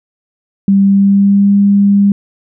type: tone with pitch glide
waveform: sine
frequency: 196.9 to 200.7 Hz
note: G3 to G3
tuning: +8 to +41 cents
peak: -5 dBFS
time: 0.68-2.12 s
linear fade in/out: 2 ms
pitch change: +33 cents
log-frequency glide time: 0.83-1.55 s
effects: none